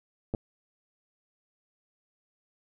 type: clicks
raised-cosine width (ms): 2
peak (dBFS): -18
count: 2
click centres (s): 0.339 / 0.348
effects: none